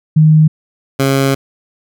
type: tone pair in turn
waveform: sine / 15% pulse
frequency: 155.56 / 136.3 Hz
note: D#3 / C#3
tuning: 0 / -29 cents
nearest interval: major second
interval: 229 cents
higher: first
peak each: -4 dBFS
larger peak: neither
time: 0.16-0.48 / 0.99-1.35 s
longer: second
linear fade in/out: 10 ms
effects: none